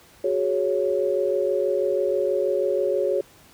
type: chord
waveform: sine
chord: F# suspended second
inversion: none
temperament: just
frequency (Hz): 370 / 416.2 / 555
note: F#4 / G#4 / C#5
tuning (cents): 0 / +4 / +2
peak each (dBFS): -25 / -25 / -23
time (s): 0.24-3.21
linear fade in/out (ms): 5
effects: pink hiss -52 dBFS RMS until 3.53 s + high-pass 60 Hz 12 dB/octave